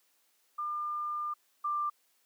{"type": "tone pair in turn", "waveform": "sine", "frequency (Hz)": [1200, 1186.2], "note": ["D6", "D6"], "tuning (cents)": [37, 17], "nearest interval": "unison", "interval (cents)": 20, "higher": "first", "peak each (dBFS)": [-32, -29], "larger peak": "second", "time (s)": [[0.58, 1.34], [1.64, 1.9]], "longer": "first", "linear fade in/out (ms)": 10, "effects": ["white hiss -71 dBFS RMS until 2.25 s", "high-pass 300 Hz 12 dB/octave"]}